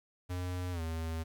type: tone with pitch glide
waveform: square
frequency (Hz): 90.1 to 81.2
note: F#2 to E2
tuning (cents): -45 to -26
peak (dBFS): -35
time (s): 0.29-1.24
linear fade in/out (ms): 20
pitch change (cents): -181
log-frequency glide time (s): 0.72-0.81
effects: 11-bit